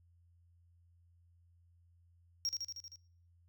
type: tone with echo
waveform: triangle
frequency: 5588 Hz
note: F8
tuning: in tune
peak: -31 dBFS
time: 2.45-2.49 s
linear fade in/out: 0 ms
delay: 78 ms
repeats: 6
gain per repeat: -3 dB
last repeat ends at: 2.958 s
effects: noise-tail reverb RT60 0.5 s tail -20 dB re dry + added 86 Hz sine -64 dBFS peak until 3.48 s